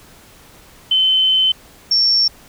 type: tone pair in turn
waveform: sine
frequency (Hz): 3063 / 5458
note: G7 / F8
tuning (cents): -41 / -41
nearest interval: minor seventh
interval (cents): 1000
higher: second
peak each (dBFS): -11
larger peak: neither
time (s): 0.91-1.52 / 1.91-2.28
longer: first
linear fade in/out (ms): 5
effects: pink hiss -45 dBFS RMS until 2.48 s